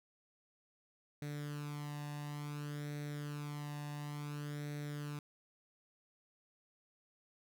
sawtooth tone with flanger, 146.83 Hz, D3, in tune, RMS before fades -43 dBFS, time 1.22-5.19 s, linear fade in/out 2 ms, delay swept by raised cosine 0.5 to 1.11 ms, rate 0.57 Hz, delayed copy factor +0.65, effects none

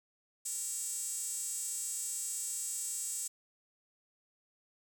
sawtooth tone with high-pass filter, 464.6 Hz, A#4, 6 cents flat, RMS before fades -38 dBFS, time 0.45-3.28 s, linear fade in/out 10 ms, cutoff 7800 Hz, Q 5.2, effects none

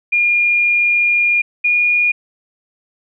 sine tone pair in turn, 2418 / 2435 Hz, D7 / D#7, +50 / -38 cents, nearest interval unison, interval 12 cents, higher second, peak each -11 dBFS, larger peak neither, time 0.12-1.42 / 1.64-2.12 s, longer first, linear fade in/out 10 ms, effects none

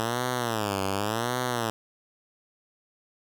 5% pulse tone with vibrato, 110.2 Hz, A2, 3 cents sharp, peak -15 dBFS, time 0-1.7 s, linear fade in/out 0 ms, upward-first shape sine, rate 0.89 Hz, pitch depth 230 cents each way, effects none

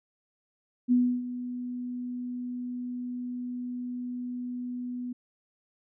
sine tone with ADSR envelope, 246.9 Hz, B3, in tune, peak -18 dBFS, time 0.88-5.13 s, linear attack 38 ms, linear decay 300 ms, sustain -14 dB, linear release 8 ms, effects none

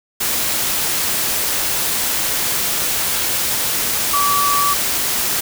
sine tone in noise, 1149 Hz, D6, 38 cents flat, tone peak -15 dBFS, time 4.13-4.74 s, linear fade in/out 10 ms, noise white, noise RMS -19 dBFS, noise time 0.2-5.41 s, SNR +1 dB, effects none

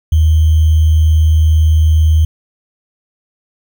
sine tone with sample-and-hold, 78.9 Hz, D#2, 25 cents sharp, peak -6 dBFS, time 0.12-2.25 s, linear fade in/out 5 ms, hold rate 3150 Hz, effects none

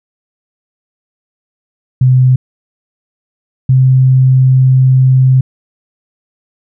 sine tone pair in turn, 128.5 / 130.29 Hz, C3 / C3, -31 / -7 cents, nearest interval unison, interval 24 cents, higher second, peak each -4 dBFS, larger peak neither, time 2.01-2.36 / 3.69-5.41 s, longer second, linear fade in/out 5 ms, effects none

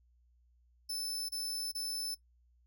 sawtooth tone bursts, 5270 Hz, E8, 1 cent flat, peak -33 dBFS, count 3, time 0.89-2.148 s, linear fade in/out 10 ms, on 400 ms, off 29 ms, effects noise-tail reverb RT60 0.1 s tail -17 dB re dry + added 60 Hz sine -65 dBFS peak until 2.66 s

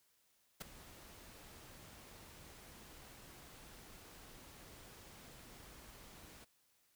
pink noise with ADSR envelope, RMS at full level -41 dBFS, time 0.6-6.45 s, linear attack 16 ms, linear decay 8 ms, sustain -16 dB, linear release 14 ms, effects white hiss -75 dBFS RMS until 6.95 s

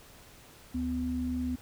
sine tone pair together, 74.7 / 251.3 Hz, D2 / B3, +30 / +30 cents, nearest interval octave + major sixth, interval 2100 cents, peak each -36 / -30 dBFS, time 0.74-1.56 s, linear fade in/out 10 ms, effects pink hiss -54 dBFS RMS until 1.61 s

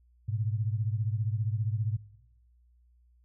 sine beating tone pair, 105 / 120 Hz, G#2 / B2, +19 / -49 cents, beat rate 15 Hz, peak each -29 / -33 dBFS, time 0.28-1.97 s, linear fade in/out 10 ms, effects noise-tail reverb RT60 0.9 s tail -19 dB re dry + added 60 Hz sine -60 dBFS peak until 3.24 s

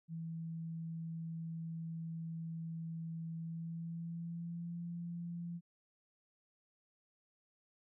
sine tone with pitch glide, 164 to 171.36 Hz, E3 to F3, -9 to -33 cents, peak -40 dBFS, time 0.08-5.61 s, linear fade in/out 50 ms, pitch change +76 cents, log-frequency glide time 3.36-4.8 s, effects none

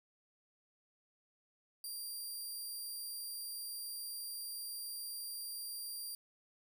10% pulse tone, 4753 Hz, D8, 20 cents sharp, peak -35 dBFS, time 1.84-6.15 s, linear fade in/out 2 ms, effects none

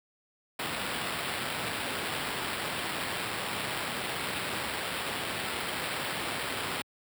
violet noise with sample-and-hold, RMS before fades -34 dBFS, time 0.59-6.82 s, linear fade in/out 5 ms, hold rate 6300 Hz, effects high-pass 80 Hz 12 dB/octave

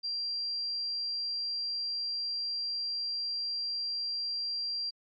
sine tone, 4741 Hz, D8, 16 cents sharp, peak -31 dBFS, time 0.03-4.91 s, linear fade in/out 20 ms, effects MP3 96 kbps

